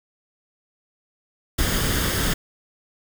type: noise with comb filter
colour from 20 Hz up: pink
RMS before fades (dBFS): -22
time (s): 1.58-2.34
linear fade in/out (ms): 10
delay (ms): 0.6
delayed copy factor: +0.5
effects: none